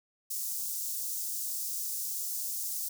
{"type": "high-pass noise", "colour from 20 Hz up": "white", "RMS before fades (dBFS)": -35, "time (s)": [0.3, 2.89], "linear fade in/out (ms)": 10, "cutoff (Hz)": 5600, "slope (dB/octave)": 24, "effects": []}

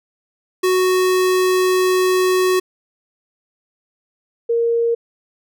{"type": "tone pair in turn", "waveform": ["square", "sine"], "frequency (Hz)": [369.7, 465.8], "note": ["F#4", "A#4"], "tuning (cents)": [-1, -1], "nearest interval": "major third", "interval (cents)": 400, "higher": "second", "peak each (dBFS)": -14, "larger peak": "neither", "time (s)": [[0.63, 2.6], [4.49, 4.95]], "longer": "first", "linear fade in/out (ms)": 10, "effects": []}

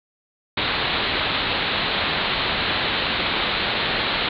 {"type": "low-pass noise", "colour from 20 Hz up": "white", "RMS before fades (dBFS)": -23, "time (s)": [0.57, 4.29], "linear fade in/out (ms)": 5, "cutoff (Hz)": 4200, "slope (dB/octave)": 96, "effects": []}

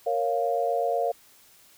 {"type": "chord", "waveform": "sine", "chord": "Bb minor", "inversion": "none", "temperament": "equal", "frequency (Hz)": [466.2, 554.4, 698.5], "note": ["Bb4", "Db5", "F5"], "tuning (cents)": [0, 0, 0], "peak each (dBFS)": [-28, -28, -26], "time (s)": [0.06, 1.12], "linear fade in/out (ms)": 10, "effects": ["white hiss -56 dBFS RMS until 1.77 s"]}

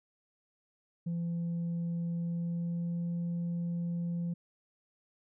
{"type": "tone with pitch glide", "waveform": "sine", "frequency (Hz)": [170, 171.68], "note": ["F3", "F3"], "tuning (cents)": [-46, -29], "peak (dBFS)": -29, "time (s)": [1.06, 4.34], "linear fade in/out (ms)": 10, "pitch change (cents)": 17, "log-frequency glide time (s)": [2.13, 3.12], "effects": ["tanh soft clip ceiling -30 dBFS"]}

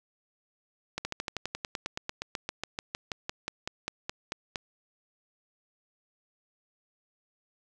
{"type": "slowing click train", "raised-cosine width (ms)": 0.2, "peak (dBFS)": -15, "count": 27, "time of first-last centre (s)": [0.98, 4.558], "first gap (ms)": 70, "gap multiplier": 1.05, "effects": []}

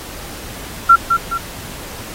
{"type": "tone with echo", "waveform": "sine", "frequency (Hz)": 1364, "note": "F6", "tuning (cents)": -41, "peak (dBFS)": -3, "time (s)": [0.89, 0.96], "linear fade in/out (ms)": 10, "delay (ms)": 210, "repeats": 2, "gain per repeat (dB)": -7, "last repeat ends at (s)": 1.38, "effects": ["pink hiss -32 dBFS RMS until 2.14 s", "AAC 48 kbps"]}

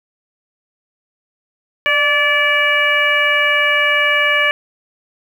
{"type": "harmonic tone with a mistuned harmonic", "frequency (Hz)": 579, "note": "D5", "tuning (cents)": -25, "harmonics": [1, 2, 3, 4, 5], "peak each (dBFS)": [-21, -21, -16, -16, -20], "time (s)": [1.86, 4.51], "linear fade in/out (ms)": 0, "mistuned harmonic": 1, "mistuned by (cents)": 38, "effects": ["7-bit"]}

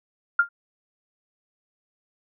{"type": "tone with exponential decay", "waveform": "sine", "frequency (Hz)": 1400, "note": "F6", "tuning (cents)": 4, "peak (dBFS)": -11, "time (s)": [0.39, 0.49], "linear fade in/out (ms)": 5, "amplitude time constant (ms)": 21, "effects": []}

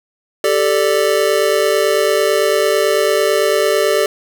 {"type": "chord", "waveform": "square", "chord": "G suspended second", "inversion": "none", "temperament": "just", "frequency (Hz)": [392, 441, 588], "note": ["G4", "A4", "D5"], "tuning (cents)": [0, 4, 2], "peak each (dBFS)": [-18, -17, -17], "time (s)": [0.44, 4.06], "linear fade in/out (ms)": 2, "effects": []}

